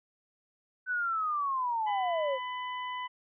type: linear sweep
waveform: sine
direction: down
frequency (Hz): 1515 to 506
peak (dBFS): -28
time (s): 0.86-2.39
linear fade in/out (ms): 50
type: harmonic tone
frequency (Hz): 1000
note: B5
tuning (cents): +21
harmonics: 1 / 2 / 3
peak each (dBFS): -35 / -41 / -45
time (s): 1.86-3.08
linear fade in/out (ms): 20
effects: none